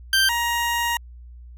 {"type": "tone pair in turn", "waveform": "20% pulse", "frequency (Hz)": [1568, 943.7], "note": ["G6", "A#5"], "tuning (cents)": [0, 21], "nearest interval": "major sixth", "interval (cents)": 879, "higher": "first", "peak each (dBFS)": [-11, -16], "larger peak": "first", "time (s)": [[0.13, 0.29], [0.29, 0.97]], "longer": "second", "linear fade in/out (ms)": 2, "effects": ["added 60 Hz sine -39 dBFS peak until 1.57 s"]}